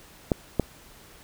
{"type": "clicks", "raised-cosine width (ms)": 2, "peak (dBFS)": -7, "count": 2, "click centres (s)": [0.318, 0.597], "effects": ["pink hiss -51 dBFS RMS until 1.23 s"]}